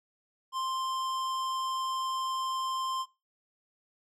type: tone with hard clipping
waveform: triangle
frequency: 1048 Hz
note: C6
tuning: 2 cents sharp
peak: -32 dBFS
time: 0.52-3.06 s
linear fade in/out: 50 ms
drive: 18 dB
effects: noise-tail reverb RT60 0.3 s tail -22 dB re dry